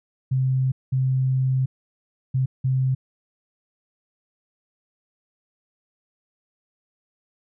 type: tone bursts at uneven times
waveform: sine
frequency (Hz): 130.81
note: C3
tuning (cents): 0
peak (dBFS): -18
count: 4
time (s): 0.31-0.72 / 0.92-1.66 / 2.34-2.46 / 2.64-2.95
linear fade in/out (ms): 10
effects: none